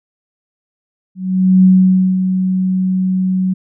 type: tone with ADSR envelope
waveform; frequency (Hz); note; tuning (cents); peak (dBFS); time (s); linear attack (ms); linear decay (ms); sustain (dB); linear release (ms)
sine; 186.4; F#3; +13; -4; 1.15-3.54; 490; 530; -8; 13
effects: none